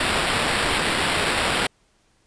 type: noise with sample-and-hold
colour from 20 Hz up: white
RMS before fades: -22 dBFS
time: 0-1.67 s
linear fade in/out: 5 ms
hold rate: 6300 Hz
effects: pink hiss -63 dBFS RMS until 2.26 s + resampled to 22050 Hz